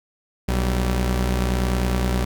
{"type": "tone pair together", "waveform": "sawtooth", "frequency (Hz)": [61, 192.55], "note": ["B1", "G3"], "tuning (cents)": [-21, -31], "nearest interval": "octave + minor sixth", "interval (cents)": 1990, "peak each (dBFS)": [-16, -22], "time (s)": [0.48, 2.25], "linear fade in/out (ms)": 10, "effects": []}